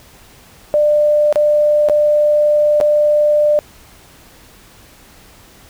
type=tone with dropouts; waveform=sine; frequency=596 Hz; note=D5; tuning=25 cents sharp; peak=-9 dBFS; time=0.74-3.59 s; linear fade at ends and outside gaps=0 ms; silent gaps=1.326-1.358 / 1.887-1.897 / 2.802-2.811 s; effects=pink hiss -44 dBFS RMS until 5.69 s